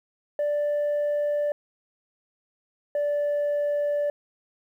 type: tone pair in turn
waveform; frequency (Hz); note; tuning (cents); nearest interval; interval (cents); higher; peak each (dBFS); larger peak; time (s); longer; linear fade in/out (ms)
sine; 587 / 583.3; D5 / D5; -1 / -12; unison; 11; first; -20; neither; 0.39-1.52 / 2.95-4.1; second; 2
effects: tanh soft clip ceiling -21 dBFS + 10-bit